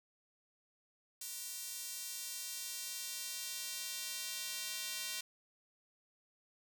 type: tone with high-pass filter sweep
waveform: square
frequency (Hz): 211.7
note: G#3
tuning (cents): +33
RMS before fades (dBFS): -43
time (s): 1.21-5.21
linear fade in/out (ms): 5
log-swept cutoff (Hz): 6700 to 3400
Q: 0.82
effects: none